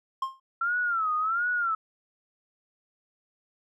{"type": "tone with exponential decay", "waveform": "triangle", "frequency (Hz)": 1062, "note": "C6", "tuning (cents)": 25, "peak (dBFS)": -21, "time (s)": [0.22, 0.4], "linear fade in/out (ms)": 5, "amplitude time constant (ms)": 38}
{"type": "tone with vibrato", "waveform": "sine", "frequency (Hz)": 1347, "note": "E6", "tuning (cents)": 37, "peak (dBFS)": -24, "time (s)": [0.61, 1.75], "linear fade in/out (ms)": 5, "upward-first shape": "sine", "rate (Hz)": 1.4, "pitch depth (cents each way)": 150}
{"effects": []}